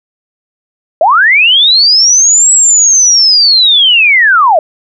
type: linear two-way sweep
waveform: sine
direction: up then down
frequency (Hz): 587.3 to 7800 to 587.3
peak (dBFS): -3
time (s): 1.01-4.59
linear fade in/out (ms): 2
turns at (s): 2.52
effects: none